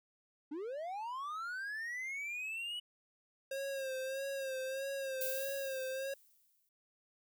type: linear sweep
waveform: triangle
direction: up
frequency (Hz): 277.2 to 2964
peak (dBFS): -37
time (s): 0.51-2.8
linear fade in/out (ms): 10
type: tone with vibrato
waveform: square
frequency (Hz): 536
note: C5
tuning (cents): +42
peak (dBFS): -38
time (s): 3.51-6.14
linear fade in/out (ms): 5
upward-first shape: sine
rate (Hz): 1.6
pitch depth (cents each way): 48
type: noise with exponential decay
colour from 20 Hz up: violet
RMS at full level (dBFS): -38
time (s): 5.21-6.69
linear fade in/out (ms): 2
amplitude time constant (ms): 320
effects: none